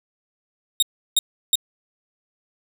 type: tone bursts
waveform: sawtooth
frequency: 3729 Hz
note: A#7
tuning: in tune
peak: -11 dBFS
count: 3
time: 0.8-1.555 s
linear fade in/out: 2 ms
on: 25 ms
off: 340 ms
effects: none